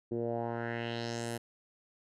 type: tone with low-pass filter sweep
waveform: 10% pulse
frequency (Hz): 117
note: A#2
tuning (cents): +7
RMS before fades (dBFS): -36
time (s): 0.11-1.38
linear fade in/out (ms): 10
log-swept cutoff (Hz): 350 to 12000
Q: 2.7
effects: none